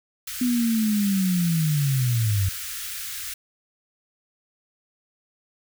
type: band-stop noise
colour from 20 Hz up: white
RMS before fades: -33 dBFS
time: 0.27-3.34 s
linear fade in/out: 5 ms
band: 110 to 1300 Hz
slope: 48 dB/octave
type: linear sweep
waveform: sine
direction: down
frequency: 250 to 92.5 Hz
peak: -19 dBFS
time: 0.41-2.49 s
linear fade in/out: 5 ms
effects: none